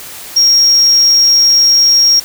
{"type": "tone", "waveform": "sine", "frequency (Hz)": 5588, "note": "F8", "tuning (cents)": 0, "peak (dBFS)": -3, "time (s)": [0.36, 2.2], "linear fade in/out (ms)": 10, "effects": ["tanh soft clip ceiling -3 dBFS", "white hiss -29 dBFS RMS until 2.24 s"]}